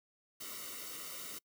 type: noise with comb filter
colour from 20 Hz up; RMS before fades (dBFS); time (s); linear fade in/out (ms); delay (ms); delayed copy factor
white; -45; 0.4-1.39; 10; 1.2; -0.8
effects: noise-tail reverb RT60 0.1 s tail -26 dB re dry